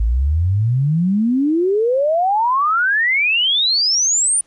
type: exponential sweep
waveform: sine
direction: up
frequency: 52.2 to 9500 Hz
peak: -13 dBFS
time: 0-4.41 s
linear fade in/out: 5 ms
effects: pink hiss -58 dBFS RMS until 4.46 s + resampled to 24000 Hz